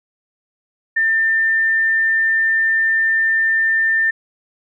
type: tone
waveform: sine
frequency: 1795 Hz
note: A6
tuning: 34 cents sharp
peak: -13 dBFS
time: 0.96-4.11 s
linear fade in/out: 10 ms
effects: none